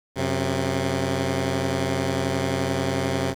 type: tone pair together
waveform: 10% pulse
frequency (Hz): 92.5 / 133.08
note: F#2 / C3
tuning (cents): 0 / +30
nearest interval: tritone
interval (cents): 630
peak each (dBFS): -18 / -16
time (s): 0.15-3.35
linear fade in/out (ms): 50
effects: low-pass 9000 Hz 12 dB/octave + 7-bit